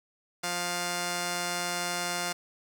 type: tone pair together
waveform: 5% pulse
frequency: 175.9 / 703.6 Hz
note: F3 / F5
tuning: +13 / +13 cents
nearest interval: 2 octaves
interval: 2400 cents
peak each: -22 dBFS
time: 0.43-2.33 s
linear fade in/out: 10 ms
effects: none